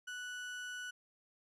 35% pulse tone, 1480 Hz, F#6, in tune, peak -40 dBFS, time 0.07-0.91 s, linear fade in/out 10 ms, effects low-pass 9000 Hz 12 dB/octave

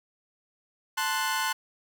sawtooth chord, F# diminished, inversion first, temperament equal, 880 / 1046.5 / 1480 Hz, A5 / C6 / F#6, 0 / 0 / 0 cents, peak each -27 dBFS, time 0.97-1.53 s, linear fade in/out 10 ms, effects none

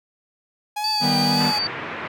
45% pulse tone with vibrato, 830.6 Hz, G#5, in tune, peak -24 dBFS, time 0.76-1.59 s, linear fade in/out 10 ms, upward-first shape triangle, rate 1.8 Hz, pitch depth 71 cents each way
sine tone, 4604 Hz, D8, 35 cents flat, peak -21 dBFS, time 0.84-1.67 s, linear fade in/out 2 ms
45% pulse chord, Eb augmented, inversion none, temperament equal, 155.56 / 196 / 246.9 Hz, Eb3 / G3 / B3, 0 / 0 / 0 cents, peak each -25 / -26 / -23 dBFS, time 1-1.53 s, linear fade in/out 50 ms
white band-pass noise, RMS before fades -31 dBFS, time 1.4-2.08 s, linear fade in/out 10 ms, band 100 to 2300 Hz, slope 24 dB/octave
effects none

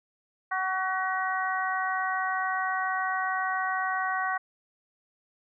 harmonic tone with a mistuned harmonic, 375.6 Hz, F#4, 26 cents sharp, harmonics 2 / 3 / 4 / 5, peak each -31 / -31 / -32 / -33 dBFS, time 0.51-4.38 s, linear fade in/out 10 ms, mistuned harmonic 5, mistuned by +20 cents, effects none

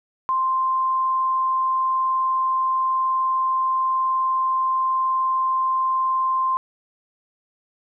sine tone, 1046.5 Hz, C6, in tune, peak -18 dBFS, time 0.29-6.57 s, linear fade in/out 0 ms, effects none

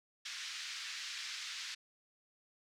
white band-pass noise, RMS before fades -44 dBFS, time 0.25-1.75 s, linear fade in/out 10 ms, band 1500 to 5600 Hz, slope 24 dB/octave, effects none

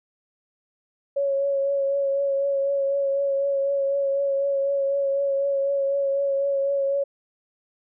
sine tone with vibrato, 554.4 Hz, C#5, in tune, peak -20 dBFS, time 1.16-7.04 s, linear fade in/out 10 ms, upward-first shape triangle, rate 4 Hz, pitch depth 25 cents each way, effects none

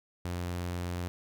sawtooth tone, 88.2 Hz, F2, 18 cents sharp, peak -29 dBFS, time 0.25-1.08 s, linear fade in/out 0 ms, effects none

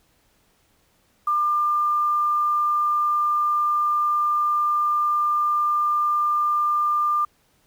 sine tone with quantisation, 1197 Hz, D6, 33 cents sharp, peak -18 dBFS, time 1.27-7.25 s, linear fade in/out 5 ms, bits 8, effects pink hiss -63 dBFS RMS until 7.66 s

